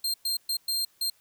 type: tone bursts at uneven times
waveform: sawtooth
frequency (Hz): 4186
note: C8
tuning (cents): 0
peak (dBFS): -23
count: 5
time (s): 0.04-0.14 / 0.25-0.37 / 0.49-0.57 / 0.68-0.85 / 1.01-1.1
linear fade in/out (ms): 5
effects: white hiss -64 dBFS RMS until 1.2 s